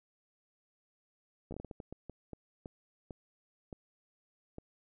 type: slowing click train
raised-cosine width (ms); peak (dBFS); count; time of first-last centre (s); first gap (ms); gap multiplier
2; -30; 15; 1.51-4.584; 13; 1.38
effects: none